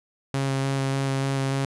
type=tone with vibrato; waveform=sawtooth; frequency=135.8 Hz; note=C#3; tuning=35 cents flat; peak=-19 dBFS; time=0.34-1.65 s; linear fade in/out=0 ms; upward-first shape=square; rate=3.4 Hz; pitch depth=9 cents each way; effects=resampled to 24000 Hz